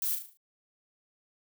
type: noise with echo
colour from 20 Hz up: violet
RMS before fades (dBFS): -31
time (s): 0.02-0.15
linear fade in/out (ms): 2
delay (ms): 37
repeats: 6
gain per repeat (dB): -6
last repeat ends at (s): 0.372
effects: none